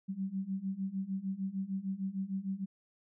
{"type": "beating tone pair", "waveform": "sine", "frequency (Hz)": [189, 195.6], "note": ["F#3", "G3"], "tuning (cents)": [37, -4], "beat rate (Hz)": 6.6, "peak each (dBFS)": [-38, -36], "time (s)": [0.08, 2.66], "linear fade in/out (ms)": 20, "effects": []}